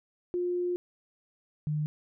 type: tone pair in turn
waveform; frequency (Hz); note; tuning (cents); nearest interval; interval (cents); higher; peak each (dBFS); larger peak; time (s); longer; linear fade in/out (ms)
sine; 355.1 / 151.17; F4 / D#3; +29 / -50; octave + minor third; 1479; first; -27; neither; 0.34-0.76 / 1.67-1.86; first; 0
effects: none